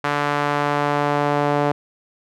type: tone with band-pass filter sweep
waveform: sawtooth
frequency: 145.5 Hz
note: D3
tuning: 16 cents flat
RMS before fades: -20 dBFS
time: 0.04-1.72 s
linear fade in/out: 5 ms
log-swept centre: 1300 to 680 Hz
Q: 1.1
effects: none